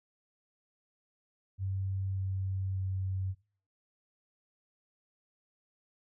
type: tone with pitch steps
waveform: sine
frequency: 96.1 / 95.44 / 94.78 Hz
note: G2 / G2 / F#2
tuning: -34 / -46 / +42 cents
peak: -31 dBFS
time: 1.58-3.35 s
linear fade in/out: 50 ms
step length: 590 ms
effects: noise-tail reverb RT60 0.4 s tail -19 dB re dry